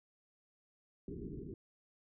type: low-pass noise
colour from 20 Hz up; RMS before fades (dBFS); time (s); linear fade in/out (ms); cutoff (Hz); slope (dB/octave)
white; -45; 1.08-1.54; 2; 420; 96
effects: none

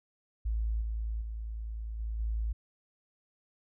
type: tone with level steps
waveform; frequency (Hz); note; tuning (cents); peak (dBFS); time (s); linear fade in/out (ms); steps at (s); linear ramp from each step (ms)
sine; 55; A1; 0; -28 / -31 / -35 / -32 / -29; 0.45-2.53; 10; 0.81 / 1.21 / 1.99 / 2.19; 10
effects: none

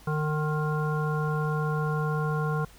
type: harmonic tone with a mistuned harmonic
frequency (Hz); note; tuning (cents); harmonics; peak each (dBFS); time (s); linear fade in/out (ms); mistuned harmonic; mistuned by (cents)
152.4; D#3; -36; 1 / 3 / 5 / 7 / 9; -26 / -33 / -38 / -35 / -36; 0.07-2.65; 5; 9; +34
effects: added 50 Hz sine -53 dBFS peak until 2.78 s + pink hiss -54 dBFS RMS until 2.78 s

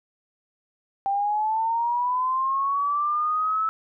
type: linear sweep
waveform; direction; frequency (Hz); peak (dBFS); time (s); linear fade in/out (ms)
sine; up; 784 to 1311; -21; 1.06-3.69; 0
effects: none

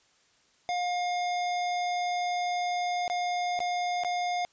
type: tone with dropouts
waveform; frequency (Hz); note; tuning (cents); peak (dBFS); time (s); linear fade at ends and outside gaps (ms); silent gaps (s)
square; 712; F5; +33; -28; 0.69-4.45; 0; 3.079-3.099 / 3.591-3.603 / 4.036-4.047
effects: white hiss -65 dBFS RMS until 4.52 s + resampled to 16000 Hz

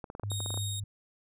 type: clicks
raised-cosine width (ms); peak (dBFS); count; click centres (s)
1; -26; 11; 0.042 / 0.101 / 0.151 / 0.197 / 0.235 / 0.317 / 0.404 / 0.461 / 0.505 / 0.542 / 0.575
type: tone with tremolo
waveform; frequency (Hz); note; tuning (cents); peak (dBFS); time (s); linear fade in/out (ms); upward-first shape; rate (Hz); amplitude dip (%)
sine; 102; G#2; -31; -31; 0.23-0.84; 5; triangle; 3.2; 40
type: tone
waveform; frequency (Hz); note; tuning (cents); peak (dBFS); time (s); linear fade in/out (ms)
20% pulse; 3729; A#7; 0; -30; 0.3-0.8; 5
effects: none

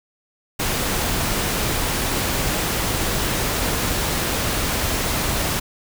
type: noise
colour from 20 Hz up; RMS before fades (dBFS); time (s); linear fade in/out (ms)
pink; -22; 0.59-5.6; 10
effects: none

